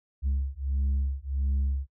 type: beating tone pair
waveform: sine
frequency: 67.5 / 69 Hz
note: C#2 / C#2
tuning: -45 / -7 cents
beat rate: 1.5 Hz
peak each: -26 dBFS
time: 0.22-1.87 s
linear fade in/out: 50 ms
effects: noise-tail reverb RT60 0.1 s tail -24 dB re dry + tanh soft clip ceiling -22 dBFS